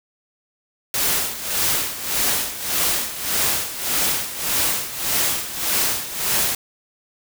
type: noise with tremolo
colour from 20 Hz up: white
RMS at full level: -19 dBFS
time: 0.94-6.55 s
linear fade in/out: 2 ms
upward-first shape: sine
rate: 1.7 Hz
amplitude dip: 75%
effects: none